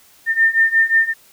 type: beating tone pair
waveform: sine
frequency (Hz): 1804 / 1809.6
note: A6 / A6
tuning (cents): +43 / +48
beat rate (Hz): 5.6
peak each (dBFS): -16 / -14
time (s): 0.26-1.14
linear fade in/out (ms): 50
effects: white hiss -50 dBFS RMS until 1.32 s